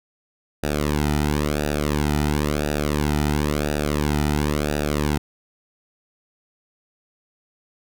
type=tone with flanger; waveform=sawtooth; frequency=74.1 Hz; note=D2; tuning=16 cents sharp; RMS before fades=-22 dBFS; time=0.63-5.18 s; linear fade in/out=5 ms; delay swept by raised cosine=0.93 to 1.84 ms; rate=0.97 Hz; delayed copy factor=-0.95; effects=none